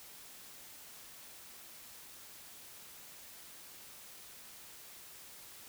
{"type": "silence", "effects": ["white hiss -53 dBFS RMS until 5.68 s"]}